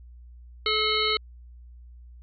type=harmonic tone with a mistuned harmonic; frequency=430.8 Hz; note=A4; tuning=37 cents flat; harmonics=1 / 3 / 5 / 7 / 9 / 10; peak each=-29 / -29 / -29 / -29 / -29 / -29 dBFS; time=0.66-1.17 s; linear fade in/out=2 ms; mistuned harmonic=7; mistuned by=+18 cents; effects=added 60 Hz sine -44 dBFS peak until 2.22 s